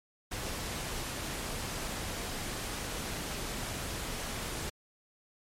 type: noise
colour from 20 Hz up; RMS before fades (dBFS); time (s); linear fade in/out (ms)
pink; -37; 0.31-4.7; 10
effects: low-pass 12000 Hz 12 dB/octave + MP3 64 kbps